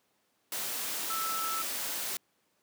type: tone in noise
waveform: sine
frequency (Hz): 1318.5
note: E6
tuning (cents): 0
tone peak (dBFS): -33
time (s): 1.1-1.62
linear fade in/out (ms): 2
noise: white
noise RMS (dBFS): -35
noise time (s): 0.52-2.17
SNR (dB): -1
effects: pink hiss -73 dBFS RMS until 2.62 s + high-pass 200 Hz 12 dB/octave